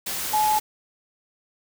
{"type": "tone in noise", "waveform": "sine", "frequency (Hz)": 854, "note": "G#5", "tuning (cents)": 48, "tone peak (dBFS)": -18, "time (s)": [0.33, 0.59], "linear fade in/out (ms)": 10, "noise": "white", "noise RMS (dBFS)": -29, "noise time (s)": [0.06, 0.6], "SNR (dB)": 8, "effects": []}